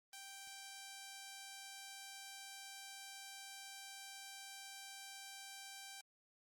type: tone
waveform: 5% pulse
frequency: 784 Hz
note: G5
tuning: in tune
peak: -39 dBFS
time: 0.13-6.01 s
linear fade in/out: 2 ms
effects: Opus 32 kbps